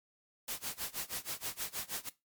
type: noise with tremolo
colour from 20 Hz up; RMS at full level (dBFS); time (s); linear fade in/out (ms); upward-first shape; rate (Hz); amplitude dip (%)
white; -37; 0.48-2.09; 2; sine; 6.3; 95
effects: noise-tail reverb RT60 0.2 s tail -17 dB re dry + MP3 96 kbps